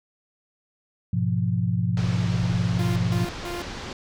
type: chord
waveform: sine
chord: F diminished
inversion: first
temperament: equal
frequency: 103.83 / 123.47 / 174.61 Hz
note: Ab2 / Cb3 / F3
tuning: 0 / 0 / 0 cents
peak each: -25 dBFS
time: 1.13-3.25 s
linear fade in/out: 5 ms
type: low-pass noise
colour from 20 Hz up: pink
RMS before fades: -35 dBFS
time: 1.97-3.93 s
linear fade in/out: 2 ms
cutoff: 5800 Hz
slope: 24 dB/octave
type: tone bursts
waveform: sawtooth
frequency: 349.2 Hz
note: F4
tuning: in tune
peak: -27 dBFS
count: 3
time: 2.79-3.62 s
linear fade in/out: 2 ms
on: 170 ms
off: 160 ms
effects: none